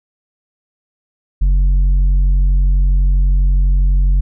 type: tone with tanh clipping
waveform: sine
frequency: 46.11 Hz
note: F#1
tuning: 5 cents flat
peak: -10 dBFS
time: 1.41-4.21 s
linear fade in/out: 10 ms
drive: 5 dB
effects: none